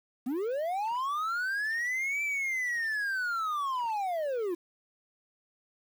triangle linear two-way sweep, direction up then down, 233.1 to 2344 to 328.9 Hz, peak -27 dBFS, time 0.26-4.55 s, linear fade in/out 10 ms, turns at 2.23 s, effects 9-bit

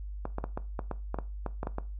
clicks, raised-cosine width 1 ms, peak -19 dBFS, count 12, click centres 0.254 / 0.384 / 0.441 / 0.575 / 0.792 / 0.913 / 1.144 / 1.187 / 1.463 / 1.631 / 1.671 / 1.784 s, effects noise-tail reverb RT60 0.3 s tail -17 dB re dry + added 50 Hz sine -36 dBFS peak until 1.99 s

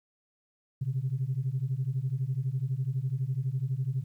sine beating tone pair, 125.5 / 137.5 Hz, B2 / C#3, +28 / -14 cents, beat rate 12 Hz, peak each -30 dBFS, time 0.81-4.04 s, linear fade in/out 10 ms, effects tanh soft clip ceiling -21 dBFS + 11-bit

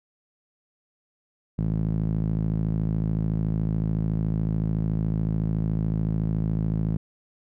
sawtooth tone with band-pass filter, 53.8 Hz, A1, 38 cents flat, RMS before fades -25 dBFS, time 1.58-6.97 s, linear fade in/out 5 ms, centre 160 Hz, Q 2.3, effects none

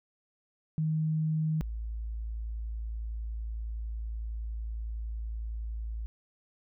sine tone pair in turn, 156.9 / 55.41 Hz, D#3 / A1, +15 / +13 cents, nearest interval octave + tritone, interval 1802 cents, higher first, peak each -26 / -33 dBFS, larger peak first, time 0.78-1.61 / 1.61-6.06 s, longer second, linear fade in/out 0 ms, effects none

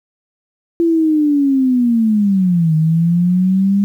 sine linear two-way sweep, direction down then up, 340 to 155.56 to 202.2 Hz, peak -10 dBFS, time 0.8-3.84 s, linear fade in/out 0 ms, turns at 2.75 s, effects 8-bit

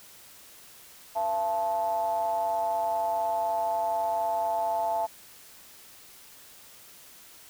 triangle ring-modulated tone, 98.5 Hz, G2, 9 cents sharp, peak -20 dBFS, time 1.15-5.07 s, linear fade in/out 20 ms, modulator 776 Hz, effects white hiss -51 dBFS RMS until 7.49 s

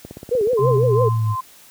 click train, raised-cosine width 2 ms, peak -20 dBFS, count 14, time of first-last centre 0.05-0.833 s, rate 16.6 Hz
sine tone with vibrato, 453.7 Hz, A#4, 47 cents flat, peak -15 dBFS, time 0.31-1.09 s, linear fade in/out 10 ms, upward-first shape triangle, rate 6 Hz, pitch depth 250 cents each way
sine tone with tremolo, 1038 Hz, C6, 14 cents flat, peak -21 dBFS, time 0.57-1.41 s, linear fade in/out 10 ms, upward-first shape sine, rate 2.7 Hz, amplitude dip 85%
sine exponential sweep, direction down, 133.3 to 105.8 Hz, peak -16 dBFS, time 0.59-1.36 s, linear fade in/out 50 ms
effects white hiss -47 dBFS RMS until 1.7 s + high-pass 60 Hz 12 dB/octave

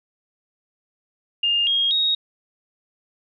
sine tone with pitch steps, 2818 / 3256 / 3762 Hz, F7 / G#7 / A#7, +15 / -35 / +15 cents, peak -17 dBFS, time 1.43-2.15 s, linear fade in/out 5 ms, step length 240 ms, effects none

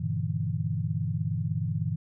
sine chord, E half-diminished seventh, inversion first, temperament just, 98.89 / 118.67 / 148.33 / 164.81 Hz, G2 / Bb2 / D3 / E3, +16 / +31 / +18 / 0 cents, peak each -32 dBFS, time 0-1.96 s, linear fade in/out 10 ms, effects none

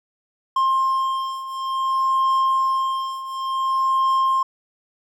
triangle beating tone pair, 1060 / 1060.56 Hz, C6 / C6, +22 / +23 cents, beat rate 0.56 Hz, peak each -22 / -18 dBFS, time 0.56-4.43 s, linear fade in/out 5 ms, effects none

